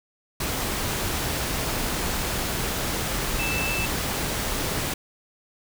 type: tone in noise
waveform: sine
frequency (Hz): 2643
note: E7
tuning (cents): +4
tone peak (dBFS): -27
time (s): 3.39-3.86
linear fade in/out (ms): 5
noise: pink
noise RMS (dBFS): -27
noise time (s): 0.4-4.94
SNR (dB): -3
effects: none